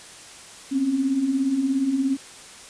sine beating tone pair, 254.1 / 271.1 Hz, B3 / C#4, +49 / -38 cents, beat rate 17 Hz, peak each -28 / -20 dBFS, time 0.71-2.17 s, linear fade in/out 20 ms, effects white hiss -43 dBFS RMS until 2.69 s + resampled to 22050 Hz

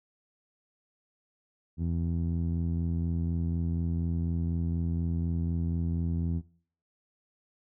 15% pulse tone with low-pass filter, 84.1 Hz, E2, 35 cents sharp, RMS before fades -30 dBFS, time 1.77-6.42 s, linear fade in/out 50 ms, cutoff 180 Hz, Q 0.84, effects noise-tail reverb RT60 0.5 s tail -19 dB re dry

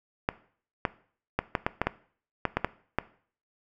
clicks, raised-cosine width 0.5 ms, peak -9 dBFS, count 11, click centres 0.289 / 0.852 / 1.39 / 1.552 / 1.665 / 1.816 / 1.87 / 2.453 / 2.57 / 2.646 / 2.986 s, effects noise-tail reverb RT60 0.5 s tail -18 dB re dry

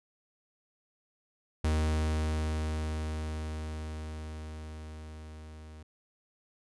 45% pulse tone with level ramp, 77.78 Hz, D#2, in tune, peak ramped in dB -25 to -46 dBFS, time 1.64-5.83 s, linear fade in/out 5 ms, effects resampled to 24000 Hz

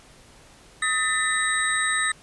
sine tone cluster, 1262 / 1791 / 2004 / 3815 / 8210 Hz, D#6 / A6 / B6 / A#7 / C9, +24 / +30 / +25 / +39 / -34 cents, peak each -28 / -24 / -29 / -30 / -29 dBFS, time 0.82-2.12 s, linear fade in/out 5 ms, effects pink hiss -51 dBFS RMS until 2.22 s + resampled to 24000 Hz

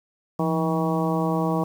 harmonic tone with a mistuned harmonic, 160 Hz, D#3, 49 cents sharp, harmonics 1 / 2 / 3 / 4 / 5 / 6 / 7, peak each -24 / -27 / -29 / -30 / -31 / -32 / -32 dBFS, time 0.39-1.64 s, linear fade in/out 5 ms, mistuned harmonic 1, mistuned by +100 cents, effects 8-bit

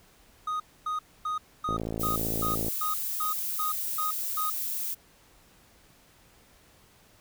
triangle tone bursts, 1244.5 Hz, D#6, in tune, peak -26 dBFS, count 11, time 0.47-4.5 s, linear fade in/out 5 ms, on 130 ms, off 260 ms
click train, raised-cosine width 2 ms, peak -19 dBFS, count 56, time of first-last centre 1.69-2.683 s, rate 55.4 Hz
violet noise, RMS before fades -32 dBFS, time 1.99-4.95 s, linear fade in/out 20 ms
effects pink hiss -59 dBFS RMS until 7.2 s

